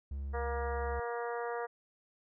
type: tone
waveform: triangle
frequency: 69.3 Hz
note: C#2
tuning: in tune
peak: -34 dBFS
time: 0.11-1 s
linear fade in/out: 5 ms
type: harmonic tone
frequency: 236.8 Hz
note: A#3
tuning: 27 cents sharp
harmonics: 2 / 3 / 4 / 5 / 6 / 7 / 8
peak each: -37 / -41 / -43 / -45 / -47 / -48 / -49 dBFS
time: 0.33-1.67 s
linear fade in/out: 20 ms
effects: none